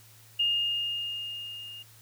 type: tone with level ramp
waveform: sine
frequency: 2833 Hz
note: F7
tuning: 24 cents sharp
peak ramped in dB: -22 to -41 dBFS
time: 0.39-1.83 s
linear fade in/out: 10 ms
effects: added 111 Hz sine -56 dBFS peak until 2.01 s + white hiss -56 dBFS RMS until 2.01 s